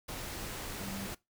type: tone in noise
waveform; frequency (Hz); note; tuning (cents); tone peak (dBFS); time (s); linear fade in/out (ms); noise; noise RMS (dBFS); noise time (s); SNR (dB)
sine; 196; G3; 0; -41; 0.8-1.07; 10; pink; -41; 0.08-1.15; -3
effects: noise-tail reverb RT60 0.2 s tail -21 dB re dry